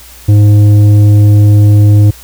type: tone with tanh clipping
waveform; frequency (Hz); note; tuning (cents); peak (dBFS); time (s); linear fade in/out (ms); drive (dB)
sine; 103.83; G#2; 0; -3; 0.28-2.11; 10; 8
effects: added 60 Hz sine -36 dBFS peak until 2.23 s + white hiss -35 dBFS RMS until 2.23 s